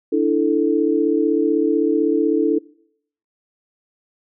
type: chord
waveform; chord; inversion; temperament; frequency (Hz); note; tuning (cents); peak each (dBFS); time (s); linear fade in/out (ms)
sine; D suspended second; none; equal; 293.7 / 329.6 / 440; D4 / E4 / A4; 0 / 0 / 0; -19; 0.12-2.59; 10
effects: noise-tail reverb RT60 0.7 s tail -24 dB re dry